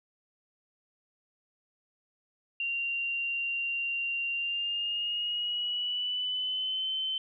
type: tone with pitch glide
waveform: sine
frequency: 2769 to 3072 Hz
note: F7 to G7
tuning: -15 to -36 cents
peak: -29 dBFS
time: 2.6-7.18 s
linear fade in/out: 2 ms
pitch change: +179 cents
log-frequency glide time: 4.32-6.89 s
effects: none